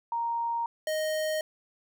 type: tone pair in turn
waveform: sine / square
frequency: 932.3 / 622.2 Hz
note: A#5 / D#5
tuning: 0 / 0 cents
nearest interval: perfect fifth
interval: 700 cents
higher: first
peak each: -27 / -28 dBFS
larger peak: first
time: 0.12-0.66 / 0.87-1.41 s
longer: neither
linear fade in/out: 2 ms
effects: none